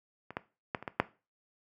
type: clicks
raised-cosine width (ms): 0.5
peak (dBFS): -27 / -18 / -16 / -28 / -20 / -8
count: 6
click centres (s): 0.306 / 0.369 / 0.748 / 0.826 / 0.878 / 1
effects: noise-tail reverb RT60 0.3 s tail -17 dB re dry + high-pass 100 Hz 12 dB/octave